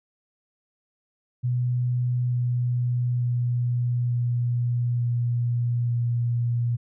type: tone with pitch steps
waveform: sine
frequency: 123.47 / 122.62 / 121.77 / 120.93 / 120.09 / 119.26 Hz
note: B2 / B2 / B2 / B2 / B2 / A#2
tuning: 0 / -12 / -24 / -36 / -48 / +40 cents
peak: -21 dBFS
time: 1.43-6.77 s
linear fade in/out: 20 ms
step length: 890 ms
effects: none